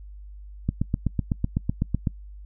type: click train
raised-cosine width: 5 ms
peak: -10 dBFS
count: 12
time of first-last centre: 0.69-2.072 s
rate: 7.96 Hz
effects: noise-tail reverb RT60 0.1 s tail -24 dB re dry + added 50 Hz sine -39 dBFS peak until 2.45 s